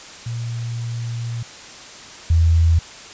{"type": "tone pair in turn", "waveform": "sine", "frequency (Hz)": [117.2, 82.51], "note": ["A#2", "E2"], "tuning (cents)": [10, 2], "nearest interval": "tritone", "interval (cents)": 608, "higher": "first", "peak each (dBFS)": [-23, -11], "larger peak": "second", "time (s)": [[0.26, 1.43], [2.3, 2.79]], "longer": "first", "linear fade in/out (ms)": 5, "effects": ["white hiss -38 dBFS RMS until 3.13 s", "resampled to 16000 Hz"]}